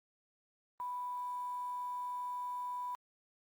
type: tone with quantisation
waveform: sine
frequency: 987.8 Hz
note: B5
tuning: in tune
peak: -37 dBFS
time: 0.8-2.95 s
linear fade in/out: 0 ms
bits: 10
effects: Opus 24 kbps